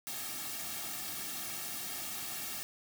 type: noise with comb filter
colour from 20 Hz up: white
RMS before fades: -40 dBFS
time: 0.07-2.63 s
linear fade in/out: 0 ms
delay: 2 ms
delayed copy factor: -0.8
effects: none